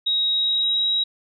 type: tone with pitch glide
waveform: sine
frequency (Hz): 3800 to 3837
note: A#7 to A#7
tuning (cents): +33 to +49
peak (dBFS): -18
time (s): 0.06-1.04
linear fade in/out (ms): 10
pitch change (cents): +16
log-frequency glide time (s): 0.32-0.86
effects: none